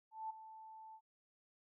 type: tone with ADSR envelope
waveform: sine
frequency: 880 Hz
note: A5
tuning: in tune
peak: -39 dBFS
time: 0.11-1.01 s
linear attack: 190 ms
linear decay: 10 ms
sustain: -13 dB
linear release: 64 ms
effects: none